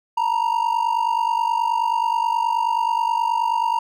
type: ring-modulated tone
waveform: triangle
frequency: 932.3 Hz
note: A#5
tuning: in tune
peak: -13 dBFS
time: 0.17-3.79 s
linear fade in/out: 5 ms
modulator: 24.7 Hz
effects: none